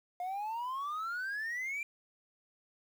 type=exponential sweep; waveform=sine; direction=up; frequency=706 to 2385 Hz; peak=-32 dBFS; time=0.2-1.83 s; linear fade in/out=2 ms; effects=tanh soft clip ceiling -34 dBFS + 10-bit